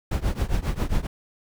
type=noise with tremolo; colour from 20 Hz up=brown; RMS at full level=-20 dBFS; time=0.11-1.07 s; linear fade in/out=5 ms; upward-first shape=triangle; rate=7.4 Hz; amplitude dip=95%; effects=none